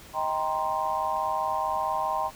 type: chord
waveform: sine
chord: C minor seventh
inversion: first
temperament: just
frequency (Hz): 627.9 / 784.9 / 941.9 / 1046.5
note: Eb5 / G5 / Bb5 / C6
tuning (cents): +16 / +2 / +18 / 0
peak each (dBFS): -33 / -30 / -30 / -30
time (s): 0.13-2.31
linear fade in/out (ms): 50
effects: pink hiss -48 dBFS RMS until 2.35 s